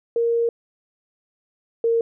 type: tone pair in turn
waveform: sine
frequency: 466.2 / 460.8 Hz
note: A#4 / A#4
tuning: 0 / -20 cents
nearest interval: unison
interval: 20 cents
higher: first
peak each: -17 / -16 dBFS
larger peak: second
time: 0.16-0.49 / 1.84-2.01 s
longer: first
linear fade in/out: 2 ms
effects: none